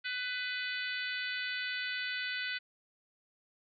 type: harmonic tone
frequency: 499.1 Hz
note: B4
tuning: 18 cents sharp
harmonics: 3 / 4 / 5 / 6 / 7 / 8 / 9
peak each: -38 / -40 / -42 / -44 / -45 / -46 / -47 dBFS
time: 0.04-2.59 s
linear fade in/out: 20 ms
effects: none